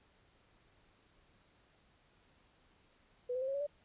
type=tone with pitch steps; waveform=sine; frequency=493.9 / 510.4 / 527.5 / 545.2 / 563.4 / 582.3 Hz; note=B4 / C5 / C5 / C#5 / C#5 / D5; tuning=0 / -43 / +14 / -29 / +28 / -15 cents; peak=-34 dBFS; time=3.29-3.668 s; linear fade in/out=10 ms; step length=63 ms; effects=pink hiss -69 dBFS RMS until 3.84 s + resampled to 8000 Hz